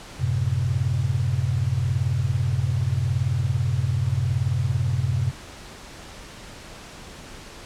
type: chord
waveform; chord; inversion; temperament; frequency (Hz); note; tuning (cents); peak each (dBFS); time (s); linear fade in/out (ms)
sine; F# diminished; none; equal; 92.5 / 110 / 130.81; F#2 / A2 / C3; 0 / 0 / 0; -25 / -26 / -23; 0.19-5.32; 20
effects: pink hiss -41 dBFS RMS until 7.65 s + low-pass 8000 Hz 12 dB/octave